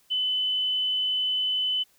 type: tone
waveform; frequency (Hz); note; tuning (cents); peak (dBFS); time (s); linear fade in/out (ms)
sine; 3017; F#7; +33; -23; 0.1-1.84; 20
effects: white hiss -63 dBFS RMS until 1.98 s